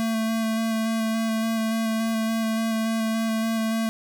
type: tone with vibrato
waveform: square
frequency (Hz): 223.5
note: A3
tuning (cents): +27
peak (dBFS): -23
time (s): 0-3.89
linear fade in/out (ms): 0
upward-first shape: square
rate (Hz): 3.5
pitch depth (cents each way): 11
effects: none